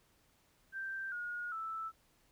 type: tone with pitch steps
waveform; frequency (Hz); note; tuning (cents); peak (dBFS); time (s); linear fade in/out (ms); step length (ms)
sine; 1568 / 1437.9 / 1318.5; G6 / F#6 / E6; 0 / -50 / 0; -38; 0.72-1.92; 50; 400
effects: pink hiss -71 dBFS RMS until 2.31 s